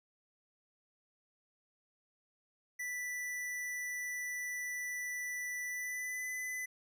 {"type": "tone with pitch glide", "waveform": "square", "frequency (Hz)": [1975.5, 2007], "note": ["B6", "B6"], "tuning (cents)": [0, 27], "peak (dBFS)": -38, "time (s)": [2.79, 6.66], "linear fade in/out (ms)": 10, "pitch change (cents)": 27, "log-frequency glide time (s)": [5.67, 6.27], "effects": []}